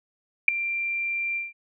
sine tone with ADSR envelope, 2368 Hz, D7, 14 cents sharp, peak -6 dBFS, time 0.48-1.53 s, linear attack 4 ms, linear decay 4 ms, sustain -19 dB, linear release 170 ms, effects none

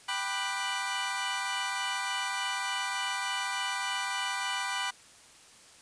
20% pulse chord, G major seventh, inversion none, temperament equal with one note detuned, 784 / 987.8 / 1189 / 1480 Hz, G5 / B5 / D6 / F#6, 0 / 0 / +21 / 0 cents, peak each -33 / -29 / -33 / -32 dBFS, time 0.08-4.91 s, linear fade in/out 10 ms, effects white hiss -55 dBFS RMS until 5.81 s + resampled to 22050 Hz

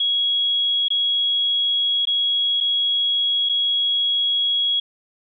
sine tone with dropouts, 3322 Hz, G#7, in tune, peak -17 dBFS, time 0-4.8 s, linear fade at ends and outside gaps 5 ms, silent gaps 0.884-0.903 / 2.054-2.071 / 2.604-2.608 / 3.49-3.494 s, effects none

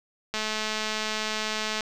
click train, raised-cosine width 0.2 ms, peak -12 dBFS, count 318, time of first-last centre 0.34-1.808 s, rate 216 Hz, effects 9-bit

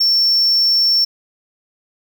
triangle tone, 5430 Hz, F8, 50 cents flat, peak -10 dBFS, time 0-1.05 s, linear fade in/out 10 ms, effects 8-bit

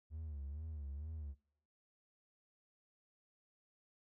triangle tone with vibrato, 74.4 Hz, D2, 23 cents sharp, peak -40 dBFS, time 0.1-1.35 s, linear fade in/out 50 ms, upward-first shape sine, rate 2.2 Hz, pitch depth 130 cents each way, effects noise-tail reverb RT60 0.6 s tail -23 dB re dry + tanh soft clip ceiling -36 dBFS

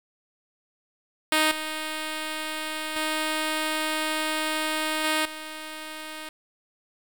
5% pulse tone with level steps, 311.1 Hz, D#4, in tune, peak -8 / -18 / -14 / -11 / -24 dBFS, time 1.32-6.29 s, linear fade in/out 2 ms, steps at 1.51 / 2.96 / 5.04 / 5.25 s, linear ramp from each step 5 ms, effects 7-bit

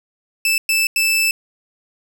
sawtooth tone bursts at uneven times, 2637 Hz, E7, in tune, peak -11 dBFS, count 3, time 0.45-0.58 / 0.69-0.87 / 0.96-1.31 s, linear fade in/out 2 ms, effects none

